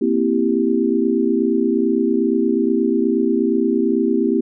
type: chord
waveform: sine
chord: C dominant seventh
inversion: third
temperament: equal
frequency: 233.1 / 261.6 / 329.6 / 392 Hz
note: Bb3 / C4 / E4 / G4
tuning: 0 / 0 / 0 / 0 cents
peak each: -20 dBFS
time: 0.01-4.41 s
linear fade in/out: 10 ms
effects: none